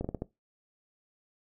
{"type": "slowing click train", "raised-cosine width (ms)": 2, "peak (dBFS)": -20, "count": 5, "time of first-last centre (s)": [0.01, 0.221], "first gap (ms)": 35, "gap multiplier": 1.28, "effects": ["noise-tail reverb RT60 0.2 s tail -19 dB re dry"]}